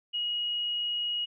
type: tone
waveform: sine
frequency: 2894 Hz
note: F#7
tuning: 39 cents flat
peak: -28 dBFS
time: 0.13-1.26 s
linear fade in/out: 20 ms
effects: none